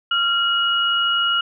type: tone pair together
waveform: sine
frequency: 1382.3 / 2897 Hz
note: F6 / F#7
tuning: -18 / -37 cents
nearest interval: octave + minor second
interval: 1281 cents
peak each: -19 dBFS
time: 0.11-1.41 s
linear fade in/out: 5 ms
effects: none